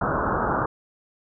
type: low-pass noise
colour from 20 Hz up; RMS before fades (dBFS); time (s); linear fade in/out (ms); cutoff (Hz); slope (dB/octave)
white; -24; 0.01-0.66; 5; 1500; 96
effects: none